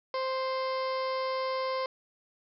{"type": "harmonic tone", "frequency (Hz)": 523.3, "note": "C5", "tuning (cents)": 0, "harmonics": [1, 2, 3, 4, 5, 6, 7, 8, 9, 10], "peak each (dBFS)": [-31, -33, -48, -42, -53, -49, -53, -48, -47, -49], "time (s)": [0.14, 1.86], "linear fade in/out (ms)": 2, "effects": []}